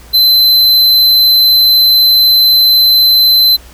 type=tone; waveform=square; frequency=4062 Hz; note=B7; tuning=48 cents sharp; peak=-5 dBFS; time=0.13-3.57 s; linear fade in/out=20 ms; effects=added 60 Hz sine -35 dBFS peak until 3.73 s + pink hiss -39 dBFS RMS until 3.73 s